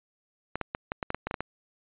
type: clicks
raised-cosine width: 0.5 ms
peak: -15 dBFS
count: 11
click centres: 0.556 / 0.613 / 0.749 / 0.919 / 1.028 / 1.104 / 1.146 / 1.27 / 1.311 / 1.342 / 1.406 s
effects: resampled to 8000 Hz

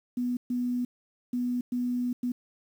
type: tone bursts at uneven times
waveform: sine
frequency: 245.9 Hz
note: B3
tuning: 7 cents flat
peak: -26 dBFS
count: 5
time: 0.17-0.37 / 0.5-0.85 / 1.33-1.61 / 1.72-2.13 / 2.23-2.32 s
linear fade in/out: 5 ms
effects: 9-bit

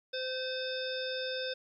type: harmonic tone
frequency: 516 Hz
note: C5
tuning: 24 cents flat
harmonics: 1 / 3 / 5 / 7 / 9 / 10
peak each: -36 / -41 / -46 / -40 / -48 / -43 dBFS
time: 0.13-1.54 s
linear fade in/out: 10 ms
effects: 12-bit

